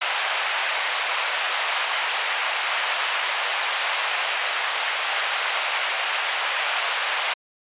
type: band-pass noise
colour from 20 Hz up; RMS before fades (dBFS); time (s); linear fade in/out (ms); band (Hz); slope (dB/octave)
white; -25; 0.01-7.34; 10; 640 to 3200; 24
effects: resampled to 8000 Hz